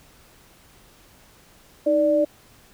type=tone pair together; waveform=sine; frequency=311.3 / 587.3 Hz; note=D#4 / D5; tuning=+1 / 0 cents; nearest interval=major seventh; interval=1099 cents; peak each=-22 / -17 dBFS; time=1.86-2.25 s; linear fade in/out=10 ms; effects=pink hiss -53 dBFS RMS until 2.73 s